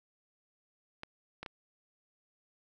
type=clicks; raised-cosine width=0.3 ms; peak=-25 dBFS; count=3; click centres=1.034 / 1.43 / 1.462 s; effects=none